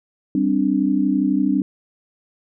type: chord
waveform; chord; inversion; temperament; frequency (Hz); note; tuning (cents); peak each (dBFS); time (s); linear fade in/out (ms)
sine; G suspended fourth; none; equal; 196 / 261.6 / 293.7; G3 / C4 / D4; 0 / 0 / 0; -21 / -20 / -19; 0.35-1.62; 2
effects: none